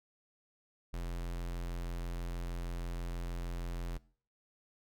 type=tone; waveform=square; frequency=43.15 Hz; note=F1; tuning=20 cents flat; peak=-37 dBFS; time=0.93-3.98 s; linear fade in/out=10 ms; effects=noise-tail reverb RT60 0.5 s tail -22 dB re dry